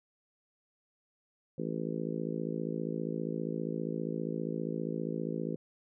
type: harmonic tone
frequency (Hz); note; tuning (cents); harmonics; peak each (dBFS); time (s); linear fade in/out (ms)
55; A1; 0; 3 / 4 / 5 / 6 / 7 / 8 / 9; -38 / -39 / -40 / -41 / -41 / -42 / -43; 1.58-5.56; 5
effects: none